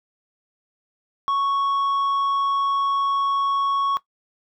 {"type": "tone with tanh clipping", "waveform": "sine", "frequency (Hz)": 1108.7, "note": "C#6", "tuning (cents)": 0, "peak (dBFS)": -20, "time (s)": [1.28, 3.97], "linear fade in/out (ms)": 0, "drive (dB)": 5, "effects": ["noise-tail reverb RT60 0.1 s tail -17 dB re dry"]}